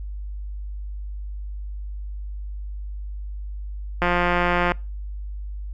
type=click train; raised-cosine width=0.5 ms; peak=-6 dBFS; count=124; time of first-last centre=4.02-4.719 s; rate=176 Hz; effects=noise-tail reverb RT60 0.3 s tail -25 dB re dry + added 50 Hz sine -29 dBFS peak until 5.73 s